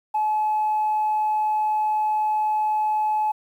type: tone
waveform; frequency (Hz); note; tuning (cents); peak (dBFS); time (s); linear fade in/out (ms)
sine; 856; A5; -48; -18; 0.14-3.32; 10
effects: tanh soft clip ceiling -16 dBFS + 9-bit